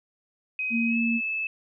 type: tone with pitch glide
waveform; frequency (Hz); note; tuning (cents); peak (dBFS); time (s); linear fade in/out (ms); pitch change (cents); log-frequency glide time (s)
sine; 2520 to 2613; D#7 to E7; +21 to -16; -26; 0.59-1.47; 2; +63; 0.86-0.99
type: tone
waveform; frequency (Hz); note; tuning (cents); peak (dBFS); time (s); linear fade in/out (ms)
sine; 231.5; A#3; -12; -23; 0.7-1.21; 50
effects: none